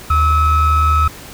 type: ring-modulated tone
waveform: triangle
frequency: 609 Hz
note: D#5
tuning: 37 cents flat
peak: -5 dBFS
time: 0.1-1.08 s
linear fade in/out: 5 ms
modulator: 686 Hz
effects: pink hiss -35 dBFS RMS until 1.33 s